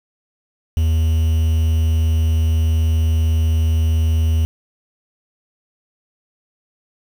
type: tone with quantisation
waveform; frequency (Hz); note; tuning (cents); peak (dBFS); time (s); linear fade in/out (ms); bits
triangle; 80.4; E2; -43; -11; 0.77-4.45; 0; 6
effects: none